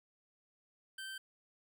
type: tone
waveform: 25% pulse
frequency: 1555 Hz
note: G6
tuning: 14 cents flat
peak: -39 dBFS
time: 0.98-1.18 s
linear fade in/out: 5 ms
effects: none